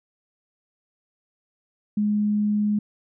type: tone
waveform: sine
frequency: 208.9 Hz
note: G#3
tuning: 10 cents sharp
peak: -19 dBFS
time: 1.97-2.79 s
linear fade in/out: 5 ms
effects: none